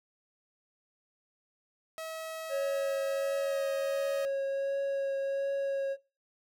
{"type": "tone with pitch glide", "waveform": "sawtooth", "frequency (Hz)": [643, 628.3], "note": ["E5", "D#5"], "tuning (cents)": [-43, 17], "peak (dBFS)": -34, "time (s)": [1.98, 4.25], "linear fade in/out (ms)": 0, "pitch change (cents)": -40, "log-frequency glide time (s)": [3.35, 3.65]}
{"type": "tone with vibrato", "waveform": "triangle", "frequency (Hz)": 550, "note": "C#5", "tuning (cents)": -14, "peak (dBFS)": -27, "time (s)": [2.49, 5.97], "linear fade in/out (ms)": 50, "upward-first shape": "triangle", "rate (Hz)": 1.4, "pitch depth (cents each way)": 13}
{"effects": ["noise-tail reverb RT60 0.3 s tail -21 dB re dry"]}